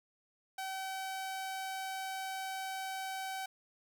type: tone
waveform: sawtooth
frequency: 765 Hz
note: G5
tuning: 42 cents flat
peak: -34 dBFS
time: 0.58-3.46 s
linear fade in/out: 5 ms
effects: none